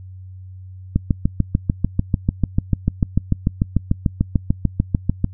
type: click train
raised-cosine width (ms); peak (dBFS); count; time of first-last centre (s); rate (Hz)
5; -3; 30; 0.96-5.244; 6.77
effects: noise-tail reverb RT60 0.1 s tail -25 dB re dry + added 93 Hz sine -34 dBFS peak until 5.33 s